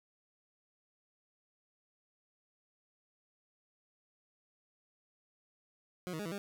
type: tone with pitch steps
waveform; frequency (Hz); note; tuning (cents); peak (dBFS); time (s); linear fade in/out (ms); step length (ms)
20% pulse; 180.8 / 158 / 207.1 / 165.2 / 201.1; F#3 / D#3 / G#3 / E3 / G3; -40 / +27 / -5 / +4 / +44; -33; 6.07-6.38; 0; 62
effects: none